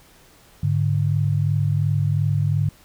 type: tone pair together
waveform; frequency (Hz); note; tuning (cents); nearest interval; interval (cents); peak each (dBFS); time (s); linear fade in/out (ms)
sine; 103.38 / 146.2; G#2 / D3; -7 / -7; tritone; 600; -20; 0.63-2.69; 5
effects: pink hiss -52 dBFS RMS until 2.84 s